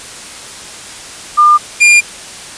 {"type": "tone pair in turn", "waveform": ["sine", "45% pulse"], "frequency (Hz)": [1203, 2406], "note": ["D6", "D7"], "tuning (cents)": [41, 41], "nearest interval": "octave", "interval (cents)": 1200, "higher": "second", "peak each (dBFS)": -3, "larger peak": "neither", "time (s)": [[1.37, 1.58], [1.8, 2.01]], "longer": "neither", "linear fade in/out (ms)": 20, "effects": ["white hiss -29 dBFS RMS until 2.57 s", "resampled to 22050 Hz"]}